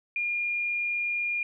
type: tone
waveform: sine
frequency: 2416 Hz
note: D7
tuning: 48 cents sharp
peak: -26 dBFS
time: 0.16-1.43 s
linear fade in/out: 2 ms
effects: none

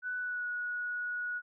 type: tone with pitch glide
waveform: sine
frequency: 1490 to 1460.2 Hz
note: F#6 to F#6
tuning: +12 to -23 cents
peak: -33 dBFS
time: 0.02-1.42 s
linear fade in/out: 50 ms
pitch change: -35 cents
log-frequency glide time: 0.17-0.47 s
effects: none

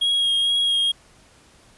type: tone with vibrato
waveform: triangle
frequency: 3277 Hz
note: G#7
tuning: 24 cents flat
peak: -16 dBFS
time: 0.01-0.92 s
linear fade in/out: 10 ms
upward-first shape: sine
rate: 2.2 Hz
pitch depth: 16 cents each way
effects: pink hiss -53 dBFS RMS until 1.77 s + resampled to 24000 Hz

